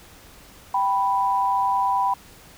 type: tone pair together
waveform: sine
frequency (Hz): 783 / 987.7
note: G5 / B5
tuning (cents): -2 / 0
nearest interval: major third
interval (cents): 402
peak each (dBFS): -23 / -20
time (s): 0.74-2.14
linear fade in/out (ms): 5
effects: pink hiss -48 dBFS RMS until 2.57 s